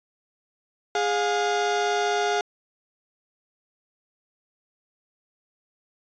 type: tone pair together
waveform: 30% pulse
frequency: 413.6 / 711.8 Hz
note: G#4 / F5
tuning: -7 / +33 cents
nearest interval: major sixth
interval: 940 cents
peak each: -22 dBFS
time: 0.95-2.41 s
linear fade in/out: 2 ms
effects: resampled to 16000 Hz